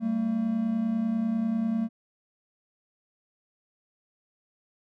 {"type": "tone pair together", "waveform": "triangle", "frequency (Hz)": [196, 226.1], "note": ["G3", "A3"], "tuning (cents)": [0, 47], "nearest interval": "major second", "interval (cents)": 247, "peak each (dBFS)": [-30, -23], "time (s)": [0, 1.89], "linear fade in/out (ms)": 50, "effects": []}